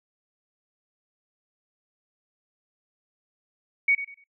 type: tone with echo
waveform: sine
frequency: 2238 Hz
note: C#7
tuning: 16 cents sharp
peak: -17 dBFS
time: 3.88-3.95 s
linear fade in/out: 5 ms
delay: 97 ms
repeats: 3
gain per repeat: -12 dB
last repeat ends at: 4.241 s
effects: noise-tail reverb RT60 0.1 s tail -19 dB re dry